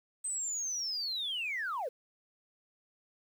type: linear sweep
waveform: sine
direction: down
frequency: 8330 to 444 Hz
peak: -32 dBFS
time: 0.24-1.89 s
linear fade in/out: 10 ms
effects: tanh soft clip ceiling -28 dBFS + 10-bit